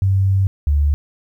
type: tone pair in turn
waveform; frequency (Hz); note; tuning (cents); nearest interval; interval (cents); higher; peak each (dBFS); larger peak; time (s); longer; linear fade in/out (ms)
sine; 96.7 / 72.62; G2 / D2; -23 / -19; perfect fourth; 496; first; -12; neither; 0.02-0.47 / 0.67-0.94; first; 0
effects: 9-bit